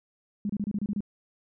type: tone bursts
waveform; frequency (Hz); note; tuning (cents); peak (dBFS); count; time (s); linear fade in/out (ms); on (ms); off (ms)
sine; 204.8; G#3; -24; -26; 8; 0.45-1.006; 2; 45; 28
effects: none